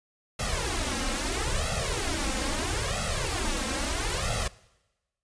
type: noise with flanger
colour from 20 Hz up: pink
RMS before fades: -29 dBFS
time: 0.39-4.48 s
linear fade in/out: 5 ms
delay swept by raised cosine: 1.5 to 3.8 ms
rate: 0.76 Hz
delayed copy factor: +1
effects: noise-tail reverb RT60 1.0 s tail -21 dB re dry + resampled to 22050 Hz